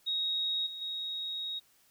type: tone with level steps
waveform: sine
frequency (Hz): 3771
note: A#7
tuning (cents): +19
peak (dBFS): -29 / -39 / -34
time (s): 0.06-1.6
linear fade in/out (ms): 20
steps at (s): 0.66 / 0.81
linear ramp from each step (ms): 10
effects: white hiss -66 dBFS RMS until 1.9 s